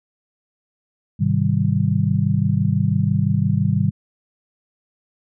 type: chord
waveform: sine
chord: Ab major seventh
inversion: none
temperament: just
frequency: 103.83 / 129.78 / 155.74 / 194.67 Hz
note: Ab2 / C3 / Eb3 / G3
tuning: 0 / -14 / +2 / -12 cents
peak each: -21 dBFS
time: 1.19-3.91 s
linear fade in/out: 20 ms
effects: none